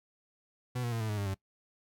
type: tone with pitch steps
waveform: 40% pulse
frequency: 124.7 / 119.48 / 114.48 / 109.69 / 105.1 / 100.7 / 96.49 Hz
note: B2 / A#2 / A#2 / A2 / G#2 / G2 / G2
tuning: +17 / +43 / -31 / -5 / +21 / +47 / -27 cents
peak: -31 dBFS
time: 0.75-1.345 s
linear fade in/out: 10 ms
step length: 85 ms
effects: noise-tail reverb RT60 0.1 s tail -21 dB re dry